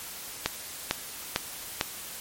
click train, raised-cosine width 0.2 ms, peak -6 dBFS, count 4, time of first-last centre 0.46-1.811 s, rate 2.22 Hz, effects white hiss -40 dBFS RMS until 2.2 s + MP3 64 kbps

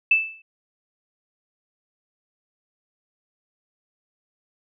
sine tone with exponential decay, 2637 Hz, E7, in tune, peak -11 dBFS, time 0.11-0.42 s, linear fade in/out 5 ms, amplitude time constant 67 ms, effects none

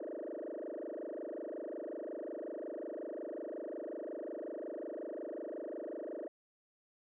sine tone with frequency modulation, 466.2 Hz, A#4, in tune, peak -38 dBFS, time 0-6.28 s, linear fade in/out 5 ms, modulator 25.5 Hz, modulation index 6.7, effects tanh soft clip ceiling -38 dBFS

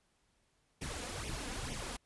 pink noise with flanger, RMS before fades -41 dBFS, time 0.81-1.97 s, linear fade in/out 10 ms, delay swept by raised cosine 0.33 to 4.13 ms, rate 2.2 Hz, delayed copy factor +0.75, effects pink hiss -75 dBFS RMS until 2.05 s + resampled to 24000 Hz

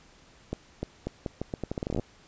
accelerating click train, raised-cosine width 2 ms, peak -17 dBFS, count 18, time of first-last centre 0.53-1.996 s, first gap 300 ms, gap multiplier 0.8, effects pink hiss -57 dBFS RMS until 2.27 s + resampled to 16000 Hz

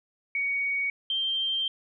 sine tone pair in turn, 2241 / 3154 Hz, C#7 / G7, +18 / +10 cents, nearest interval tritone, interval 592 cents, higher second, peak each -25 dBFS, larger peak neither, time 0.35-0.9 / 1.1-1.68 s, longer second, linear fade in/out 2 ms, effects none

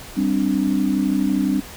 sine chord, G suspended fourth, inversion none, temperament equal, 196 / 261.6 / 293.7 Hz, G3 / C4 / D4, 0 / 0 / 0 cents, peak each -21 dBFS, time 0.16-1.61 s, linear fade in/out 20 ms, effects pink hiss -38 dBFS RMS until 1.76 s

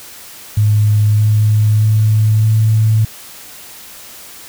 sine tone with pitch steps, 105.5 / 106.85 / 108.22 / 109.6 Hz, G#2 / G#2 / A2 / A2, +28 / +50 / -28 / -6 cents, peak -8 dBFS, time 0.57-3.05 s, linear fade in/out 5 ms, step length 620 ms, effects white hiss -35 dBFS RMS until 4.48 s

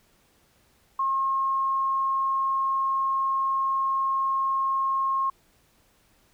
sine tone, 1076 Hz, C6, 48 cents sharp, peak -22 dBFS, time 0.99-5.3 s, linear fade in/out 5 ms, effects pink hiss -63 dBFS RMS until 6.33 s

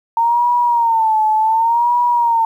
sine tone with vibrato, 914 Hz, A#5, 34 cents flat, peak -11 dBFS, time 0.17-2.45 s, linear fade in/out 2 ms, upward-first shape sine, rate 0.68 Hz, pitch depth 98 cents each way, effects 8-bit

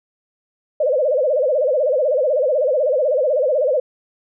sine tone with vibrato, 556 Hz, C#5, 5 cents sharp, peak -14 dBFS, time 0.8-3.8 s, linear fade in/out 5 ms, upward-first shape sine, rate 16 Hz, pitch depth 200 cents each way, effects none

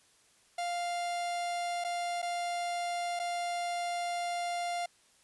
45% pulse tone with dropouts, 698.5 Hz, F5, in tune, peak -32 dBFS, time 0.58-4.86 s, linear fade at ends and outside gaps 5 ms, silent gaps 1.841-1.846 / 2.219-2.226 / 3.193-3.197 s, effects white hiss -65 dBFS RMS until 5.23 s + resampled to 24000 Hz

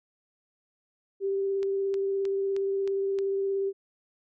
sine tone with vibrato, 392 Hz, G4, in tune, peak -25 dBFS, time 1.2-3.73 s, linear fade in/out 50 ms, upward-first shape triangle, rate 17 Hz, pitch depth 14 cents each way
click train, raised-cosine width 0.2 ms, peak -26 dBFS, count 6, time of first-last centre 1.63-3.188 s, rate 3.21 Hz
effects none

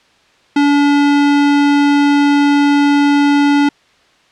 square tone, 286.8 Hz, D4, 41 cents flat, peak -9 dBFS, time 0.56-3.69 s, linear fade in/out 5 ms, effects white hiss -51 dBFS RMS until 4.31 s + low-pass 4000 Hz 12 dB/octave

